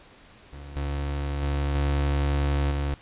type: tone with level steps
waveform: 35% pulse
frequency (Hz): 71.1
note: C#2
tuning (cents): +45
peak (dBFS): -37 / -25 / -22 / -20 / -23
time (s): 0.53-2.94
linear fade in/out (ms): 0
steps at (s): 0.76 / 1.42 / 1.75 / 2.71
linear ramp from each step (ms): 2
effects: pink hiss -52 dBFS RMS until 3.01 s + resampled to 8000 Hz